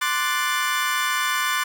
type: chord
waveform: 30% pulse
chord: D dominant seventh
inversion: third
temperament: equal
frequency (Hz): 1046.5 / 1174.7 / 1480 / 1760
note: C6 / D6 / F#6 / A6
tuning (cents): 0 / 0 / 0 / 0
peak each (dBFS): -24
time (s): 0.01-1.64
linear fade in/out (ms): 10
effects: 9-bit